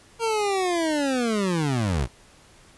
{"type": "linear sweep", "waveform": "25% pulse", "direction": "down", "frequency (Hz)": [465.1, 55], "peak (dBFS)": -18, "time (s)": [0.19, 2.08], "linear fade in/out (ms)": 50, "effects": ["pink hiss -53 dBFS RMS until 2.77 s", "resampled to 24000 Hz"]}